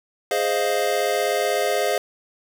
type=chord; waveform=square; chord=F minor seventh; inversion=first; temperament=equal; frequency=415.3 / 523.3 / 622.3 / 698.5 Hz; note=Ab4 / C5 / Eb5 / F5; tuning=0 / 0 / 0 / 0 cents; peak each=-26 dBFS; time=0.31-1.98 s; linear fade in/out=2 ms; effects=none